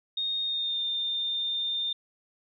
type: tone with pitch glide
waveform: sine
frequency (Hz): 3700 to 3615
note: A#7 to A7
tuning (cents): -14 to +46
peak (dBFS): -27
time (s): 0.17-1.93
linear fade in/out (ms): 5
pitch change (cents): -40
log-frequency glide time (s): 0.44-0.82
effects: none